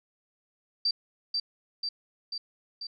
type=tone with echo; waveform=sine; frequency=4671 Hz; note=D8; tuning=10 cents flat; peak=-23 dBFS; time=0.85-0.91 s; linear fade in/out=5 ms; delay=490 ms; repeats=4; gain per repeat=-3 dB; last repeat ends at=2.87 s; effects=none